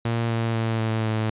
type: tone with pitch steps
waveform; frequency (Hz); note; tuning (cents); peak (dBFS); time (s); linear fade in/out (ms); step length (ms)
sawtooth; 116.1 / 114.5 / 112.93 / 111.37 / 109.84; A#2 / A#2 / A2 / A2 / A2; -7 / -31 / +46 / +21 / -3; -18; 0.05-1.3; 5; 250
effects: resampled to 8000 Hz